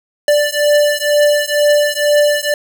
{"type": "beating tone pair", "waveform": "square", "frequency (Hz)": [587.3, 589.4], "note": ["D5", "D5"], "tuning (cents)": [0, 6], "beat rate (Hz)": 2.1, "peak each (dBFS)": -14, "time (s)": [0.28, 2.54], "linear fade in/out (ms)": 2, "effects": ["8-bit"]}